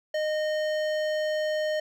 triangle tone with hard clipping, 615 Hz, D#5, 20 cents flat, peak -27 dBFS, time 0.14-1.8 s, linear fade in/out 5 ms, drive 18 dB, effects none

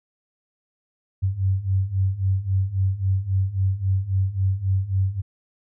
sine beating tone pair, 93.7 / 97.4 Hz, F#2 / G2, +22 / -11 cents, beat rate 3.7 Hz, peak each -24 / -21 dBFS, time 1.22-5.22 s, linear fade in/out 20 ms, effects none

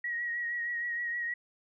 sine tone with vibrato, 1900 Hz, A#6, 33 cents sharp, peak -31 dBFS, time 0.04-1.34 s, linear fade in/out 5 ms, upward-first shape triangle, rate 6.4 Hz, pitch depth 37 cents each way, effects none

